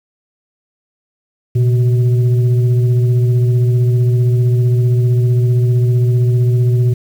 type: tone with frequency modulation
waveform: sine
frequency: 119.8 Hz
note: A#2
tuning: 48 cents sharp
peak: -9 dBFS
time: 1.55-6.94 s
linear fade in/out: 10 ms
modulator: 255 Hz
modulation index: 0.41
effects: 7-bit